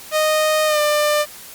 sawtooth tone with pitch glide, 619 to 596.9 Hz, D#5 to D5, -9 to +28 cents, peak -11 dBFS, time 0.11-1.26 s, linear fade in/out 50 ms, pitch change -63 cents, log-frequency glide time 0.66-0.8 s, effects white hiss -38 dBFS RMS until 1.54 s + Opus 48 kbps

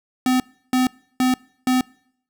square tone bursts, 255 Hz, C4, 44 cents flat, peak -16 dBFS, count 4, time 0.26-1.81 s, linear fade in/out 2 ms, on 140 ms, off 330 ms, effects noise-tail reverb RT60 0.7 s tail -25 dB re dry

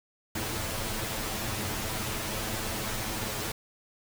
pink noise with comb filter, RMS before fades -33 dBFS, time 0.35-3.52 s, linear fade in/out 5 ms, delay 9.2 ms, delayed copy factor +0.8, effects none

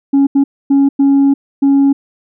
sine tone bursts at uneven times, 277.2 Hz, C#4, in tune, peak -4 dBFS, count 5, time 0.13-0.27 / 0.35-0.44 / 0.7-0.89 / 0.99-1.34 / 1.62-1.93 s, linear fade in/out 10 ms, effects tanh soft clip ceiling -5 dBFS

